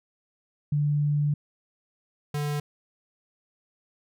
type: tone pair in turn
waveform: sine / square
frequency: 146.83 / 146.83 Hz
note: D3 / D3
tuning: 0 / 0 cents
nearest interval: unison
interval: 0 cents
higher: neither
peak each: -21 / -27 dBFS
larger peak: first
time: 0.72-1.34 / 2.34-2.6 s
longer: first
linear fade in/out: 5 ms
effects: none